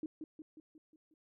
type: tone with echo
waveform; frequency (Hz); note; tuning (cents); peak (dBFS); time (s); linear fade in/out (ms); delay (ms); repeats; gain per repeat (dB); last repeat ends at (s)
sine; 311.6; D#4; +3; -36; 0.03-0.06; 2; 180; 6; -5; 1.14
effects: none